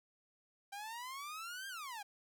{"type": "exponential two-way sweep", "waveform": "sawtooth", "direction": "up then down", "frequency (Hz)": [784, 1615, 784], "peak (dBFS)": -40, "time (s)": [0.72, 2.03], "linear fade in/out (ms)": 10, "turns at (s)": 1.68, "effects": []}